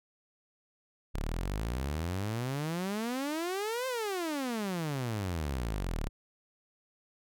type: exponential two-way sweep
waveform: sawtooth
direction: up then down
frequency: 33.67 to 529 to 33.67 Hz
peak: -28 dBFS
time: 1.14-6.09 s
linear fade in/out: 10 ms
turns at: 3.87 s
effects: none